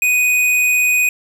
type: tone with tanh clipping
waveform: sine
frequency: 2489 Hz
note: D#7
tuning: in tune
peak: -13 dBFS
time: 0.02-1.09 s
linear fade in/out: 2 ms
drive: 18 dB
effects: none